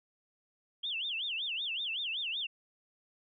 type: tone with vibrato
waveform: sine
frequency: 3100 Hz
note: G7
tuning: 20 cents flat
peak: -33 dBFS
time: 0.83-2.47 s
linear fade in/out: 10 ms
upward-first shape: sine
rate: 5.3 Hz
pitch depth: 290 cents each way
effects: none